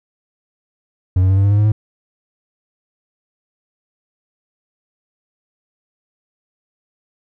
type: tone with pitch steps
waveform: triangle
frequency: 91.8 / 93.89 / 96.03 / 98.22 / 100.46 / 102.74 / 105.09 / 107.48 Hz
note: F#2 / F#2 / G2 / G2 / G2 / G#2 / G#2 / A2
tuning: -13 / +26 / -35 / +4 / +43 / -18 / +21 / -40 cents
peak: -8 dBFS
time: 1.16-1.72 s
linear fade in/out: 5 ms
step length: 70 ms
effects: none